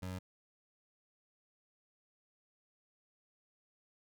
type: tone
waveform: 25% pulse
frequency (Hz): 92.5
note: F#2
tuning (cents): 0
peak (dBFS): -36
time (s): 0.02-0.19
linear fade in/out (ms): 10
effects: none